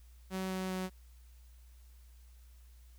sawtooth tone with pitch steps, 188.4 / 187.21 / 186.02 Hz, F#3 / F#3 / F#3, +32 / +21 / +10 cents, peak -31 dBFS, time 0.3-0.9 s, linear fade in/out 50 ms, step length 200 ms, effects added 60 Hz sine -54 dBFS peak until 2.98 s + white hiss -69 dBFS RMS until 2.98 s

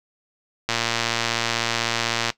click train, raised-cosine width 0.2 ms, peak -4 dBFS, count 188, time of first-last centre 0.69-2.302 s, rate 116 Hz, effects noise-tail reverb RT60 0.1 s tail -18 dB re dry

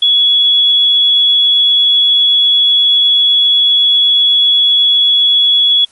sine tone, 3373 Hz, G#7, 26 cents sharp, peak -6 dBFS, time 0.02-5.85 s, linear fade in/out 5 ms, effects white hiss -48 dBFS RMS until 5.91 s + MP3 48 kbps

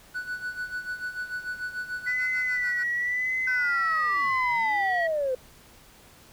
triangle tone with tremolo, 1483 Hz, F#6, 4 cents sharp, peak -26 dBFS, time 0.14-2.84 s, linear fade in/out 20 ms, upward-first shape sine, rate 6.8 Hz, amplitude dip 75%
sine tone with vibrato, 1980 Hz, B6, 4 cents sharp, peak -24 dBFS, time 2.06-5.08 s, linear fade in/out 20 ms, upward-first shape sine, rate 0.93 Hz, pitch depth 53 cents each way
sine linear sweep, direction down, 1541 to 499 Hz, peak -23 dBFS, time 3.47-5.35 s, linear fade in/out 5 ms
effects tanh soft clip ceiling -18 dBFS + pink hiss -53 dBFS RMS until 6.32 s

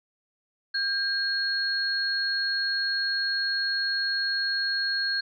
sine tone pair together, 1600 / 4300 Hz, G6 / C8, +35 / +47 cents, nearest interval octave + perfect fourth, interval 1712 cents, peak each -27 dBFS, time 0.74-5.21 s, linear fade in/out 10 ms, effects none

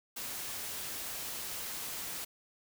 white noise, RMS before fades -40 dBFS, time 0.16-2.25 s, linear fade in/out 10 ms, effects none

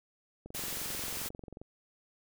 click train, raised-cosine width 2 ms, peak -32 dBFS, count 27, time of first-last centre 0.46-1.616 s, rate 22.5 Hz
white noise, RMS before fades -38 dBFS, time 0.54-1.29 s, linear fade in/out 10 ms
effects none

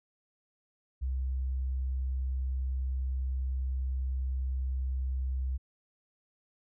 sine tone, 65 Hz, C2, 11 cents flat, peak -29 dBFS, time 1.01-5.58 s, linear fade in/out 20 ms, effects none

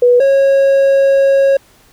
sine / triangle tone pair in turn, 489.2 / 547.2 Hz, B4 / C#5, -16 / -23 cents, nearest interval major second, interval 193 cents, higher second, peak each -5 dBFS, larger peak neither, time 0.02-0.2 / 0.2-1.57 s, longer second, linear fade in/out 5 ms, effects pink hiss -48 dBFS RMS until 1.92 s

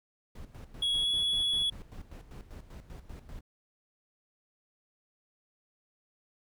brown noise with tremolo, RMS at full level -44 dBFS, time 0.35-3.41 s, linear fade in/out 5 ms, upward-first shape square, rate 5.1 Hz, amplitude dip 70%
triangle tone with pitch glide, 3340 to 3377 Hz, G#7 to G#7, +9 to +28 cents, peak -25 dBFS, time 0.82-1.7 s, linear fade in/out 5 ms, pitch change +19 cents, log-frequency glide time 0.99-1.09 s
effects none

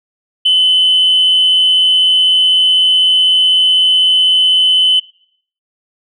sine tone with amplitude modulation, 3028 Hz, F#7, 39 cents sharp, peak -4 dBFS, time 0.45-5 s, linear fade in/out 10 ms, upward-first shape sine, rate 176 Hz, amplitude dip 35%, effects noise-tail reverb RT60 0.6 s tail -20 dB re dry + tanh soft clip ceiling -3 dBFS

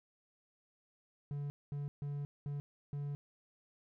triangle tone bursts at uneven times, 143.6 Hz, D3, 39 cents flat, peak -35 dBFS, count 5, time 1.31-1.5 / 1.72-1.88 / 2.02-2.25 / 2.46-2.6 / 2.93-3.15 s, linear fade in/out 0 ms, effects none

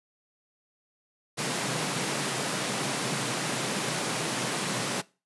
pink high-pass noise, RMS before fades -30 dBFS, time 1.37-5.02 s, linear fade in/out 20 ms, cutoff 120 Hz, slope 96 dB/octave, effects noise-tail reverb RT60 0.3 s tail -21 dB re dry + resampled to 24000 Hz

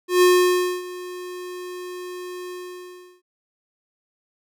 square tone with ADSR envelope, 360 Hz, F#4, 47 cents flat, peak -12 dBFS, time 0.08-3.22 s, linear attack 140 ms, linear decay 600 ms, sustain -20 dB, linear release 710 ms, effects none

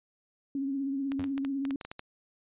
sine tone with vibrato, 274.1 Hz, C#4, 19 cents flat, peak -29 dBFS, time 0.55-1.76 s, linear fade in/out 2 ms, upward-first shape triangle, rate 16 Hz, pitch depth 52 cents each way
clicks, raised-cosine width 0.3 ms, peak -24 dBFS, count 10, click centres 1.119 / 1.241 / 1.379 / 1.449 / 1.652 / 1.708 / 1.812 / 1.85 / 1.915 / 1.994 s
sawtooth tone with exponential decay, 91.8 Hz, F#2, 13 cents flat, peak -30 dBFS, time 1.19-1.34 s, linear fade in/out 5 ms, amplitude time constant 32 ms
effects resampled to 8000 Hz

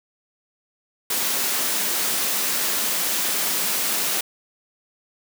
white high-pass noise, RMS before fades -23 dBFS, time 1.1-4.21 s, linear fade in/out 5 ms, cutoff 160 Hz, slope 96 dB/octave, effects none

